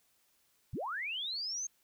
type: linear sweep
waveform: sine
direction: up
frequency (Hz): 55 to 6470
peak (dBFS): -35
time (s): 0.73-1.67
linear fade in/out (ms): 5
effects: white hiss -72 dBFS RMS until 1.83 s